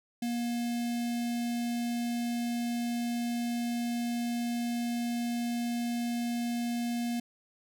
square tone with notch filter, 237.6 Hz, A#3, 33 cents sharp, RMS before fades -32 dBFS, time 0.22-7.2 s, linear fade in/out 5 ms, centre 1200 Hz, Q 1, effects none

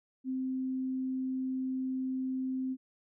sine tone, 260.3 Hz, C4, 9 cents flat, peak -31 dBFS, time 0.24-2.77 s, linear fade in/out 50 ms, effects none

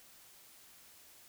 silence, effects white hiss -59 dBFS RMS until 1.28 s

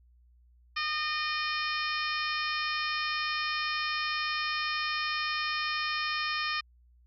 harmonic tone with a mistuned harmonic, 611 Hz, D#5, 32 cents flat, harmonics 2 / 3 / 4 / 5 / 6 / 7 / 8 / 9, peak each -34 / -35 / -35 / -40 / -43 / -41 / -42 / -40 dBFS, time 0.76-6.61 s, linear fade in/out 10 ms, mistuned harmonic 9, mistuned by -54 cents, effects added 60 Hz sine -58 dBFS peak until 7.06 s

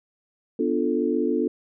sine chord, B half-diminished seventh, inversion none, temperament equal, 246.9 / 293.7 / 349.2 / 440 Hz, B3 / D4 / F4 / A4, 0 / 0 / 0 / 0 cents, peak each -26 dBFS, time 0.59-1.48 s, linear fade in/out 5 ms, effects none

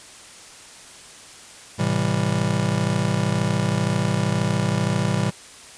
square chord, A minor seventh, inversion none, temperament just, 110 / 132 / 165 / 198 Hz, A2 / C3 / E3 / G3, 0 / +16 / +2 / +18 cents, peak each -26 dBFS, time 1.78-5.31 s, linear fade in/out 20 ms, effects white hiss -43 dBFS RMS until 5.77 s + resampled to 22050 Hz

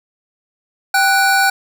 square tone pair together, 784 / 1480 Hz, G5 / F#6, 0 / 0 cents, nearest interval major seventh, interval 1100 cents, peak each -15 / -14 dBFS, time 0.94-1.5 s, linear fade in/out 5 ms, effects none

